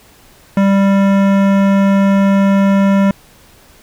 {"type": "tone with hard clipping", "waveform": "sine", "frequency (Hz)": 196.7, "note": "G3", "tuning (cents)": 6, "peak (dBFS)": -10, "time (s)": [0.57, 3.11], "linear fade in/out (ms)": 2, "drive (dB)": 17, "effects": ["pink hiss -45 dBFS RMS until 3.82 s"]}